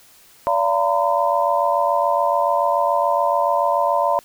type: tone cluster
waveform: sine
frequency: 577 / 684 / 927 / 1014 Hz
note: D5 / F5 / A#5 / B5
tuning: -31 / -36 / -10 / +45 cents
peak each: -21 dBFS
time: 0.47-4.19 s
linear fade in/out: 0 ms
effects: white hiss -50 dBFS RMS until 4.24 s